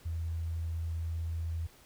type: tone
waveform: sine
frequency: 82.41 Hz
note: E2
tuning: in tune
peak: -32 dBFS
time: 0.05-1.67 s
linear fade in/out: 10 ms
effects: pink hiss -59 dBFS RMS until 1.85 s